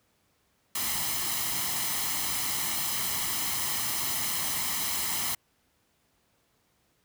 white noise with comb filter, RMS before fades -30 dBFS, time 0.75-5.35 s, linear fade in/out 5 ms, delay 0.98 ms, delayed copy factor +0.6, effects pink hiss -70 dBFS RMS until 7.04 s + high-pass 60 Hz 12 dB/octave

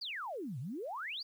sine exponential two-way sweep, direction down then up, 4975 to 114.1 to 4975 Hz, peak -38 dBFS, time 0.01-1.23 s, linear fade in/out 10 ms, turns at 0.59 s, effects 11-bit

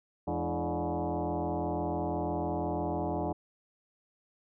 sine tone with frequency modulation, 213 Hz, G#3, 44 cents sharp, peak -29 dBFS, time 0.27-3.33 s, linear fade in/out 10 ms, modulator 128 Hz, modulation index 5.1, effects none

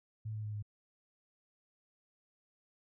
sine tone with pitch steps, 108.9 / 107.4 / 105.92 / 104.46 Hz, A2 / A2 / G#2 / G#2, -17 / -41 / +35 / +11 cents, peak -37 dBFS, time 0.25-0.626 s, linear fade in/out 10 ms, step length 94 ms, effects none

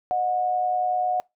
sine tone pair together, 617 / 728.2 Hz, D#5 / F#5, -15 / -28 cents, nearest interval minor third, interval 287 cents, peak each -30 / -21 dBFS, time 0.11-1.2 s, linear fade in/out 0 ms, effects noise-tail reverb RT60 0.2 s tail -25 dB re dry

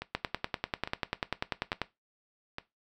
two click trains, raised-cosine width 0.3 ms, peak -20 / -13 dBFS, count 4 / 18, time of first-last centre 0.02-2.584 / 0.15-1.817 s, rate 1.17 / 10.2 Hz, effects noise-tail reverb RT60 0.2 s tail -17 dB re dry

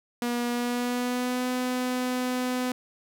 sawtooth tone with pitch glide, 240.5 to 251.6 Hz, B3 to B3, -46 to +32 cents, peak -22 dBFS, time 0.22-2.72 s, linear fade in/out 2 ms, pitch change +78 cents, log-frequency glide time 0.49-1.48 s, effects none

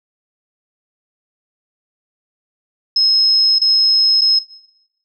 sine tone with dropouts, 5160 Hz, E8, 38 cents flat, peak -10 dBFS, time 2.96-4.39 s, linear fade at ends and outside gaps 5 ms, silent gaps 3.586-3.615 / 4.211-4.216 s, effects noise-tail reverb RT60 0.9 s tail -18 dB re dry

